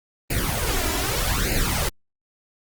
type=noise with flanger; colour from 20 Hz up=pink; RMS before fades=-23 dBFS; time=0.3-1.89 s; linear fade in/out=5 ms; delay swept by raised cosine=0.43 to 3.03 ms; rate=0.82 Hz; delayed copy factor=+0.85; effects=Opus 24 kbps